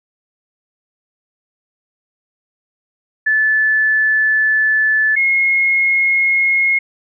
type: tone pair in turn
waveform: sine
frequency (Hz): 1740 / 2158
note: A6 / C#7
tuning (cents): -20 / -47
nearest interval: major third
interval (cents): 373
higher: second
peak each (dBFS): -11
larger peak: neither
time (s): 3.26-5.16 / 5.16-6.79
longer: first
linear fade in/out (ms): 10
effects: none